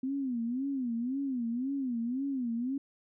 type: tone with vibrato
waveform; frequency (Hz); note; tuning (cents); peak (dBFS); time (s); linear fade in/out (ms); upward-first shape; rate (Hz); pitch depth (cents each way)
sine; 253.4; B3; +45; -30; 0.03-2.78; 5; sine; 1.9; 170
effects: none